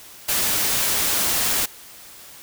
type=noise; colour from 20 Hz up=white; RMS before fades=-21 dBFS; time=0.28-1.66 s; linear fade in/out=10 ms; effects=white hiss -43 dBFS RMS until 2.42 s